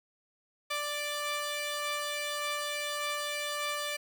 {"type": "tone pair together", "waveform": "10% pulse", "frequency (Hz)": [588.2, 1174.7], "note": ["D5", "D6"], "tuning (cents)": [3, 0], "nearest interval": "octave", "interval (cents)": 1197, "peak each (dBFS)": [-25, -31], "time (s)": [0.7, 3.97], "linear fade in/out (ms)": 10, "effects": []}